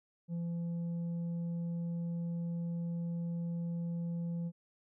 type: tone with tanh clipping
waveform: sine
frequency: 170 Hz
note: F3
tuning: 46 cents flat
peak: -35 dBFS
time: 0.28-4.52 s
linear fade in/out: 50 ms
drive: 4 dB
effects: none